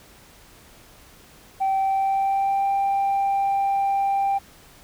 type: tone with pitch glide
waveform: sine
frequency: 774 to 789.8 Hz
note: G5 to G5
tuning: -22 to +13 cents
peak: -17 dBFS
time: 1.6-4.39 s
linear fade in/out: 20 ms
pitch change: +35 cents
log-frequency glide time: 1.77-2.71 s
effects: tanh soft clip ceiling -17 dBFS + pink hiss -50 dBFS RMS until 4.83 s